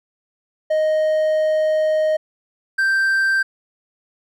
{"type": "tone pair in turn", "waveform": "triangle", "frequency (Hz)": [622.3, 1568.1], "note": ["D#5", "G6"], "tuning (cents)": [0, 0], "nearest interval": "octave + major third", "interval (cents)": 1600, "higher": "second", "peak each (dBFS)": -13, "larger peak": "neither", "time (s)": [[0.7, 2.17], [2.78, 3.43]], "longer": "first", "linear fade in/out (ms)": 10, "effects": []}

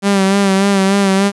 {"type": "tone with vibrato", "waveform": "sawtooth", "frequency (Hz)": 196, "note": "G3", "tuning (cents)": 0, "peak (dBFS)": -6, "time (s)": [0.02, 1.32], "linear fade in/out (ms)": 50, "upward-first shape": "sine", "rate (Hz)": 3.4, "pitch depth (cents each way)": 42, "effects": ["resampled to 24000 Hz", "7-bit"]}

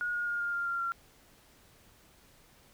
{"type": "tone with pitch steps", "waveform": "sine", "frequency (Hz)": [1443, 1431.4, 1419.8, 1408.4, 1397.1, 1385.8, 1374.7], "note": ["F#6", "F6", "F6", "F6", "F6", "F6", "F6"], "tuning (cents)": [-44, 42, 28, 14, 0, -14, -28], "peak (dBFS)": -30, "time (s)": [0.01, 0.92], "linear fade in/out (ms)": 0, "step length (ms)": 130, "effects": ["pink hiss -61 dBFS RMS until 2.73 s"]}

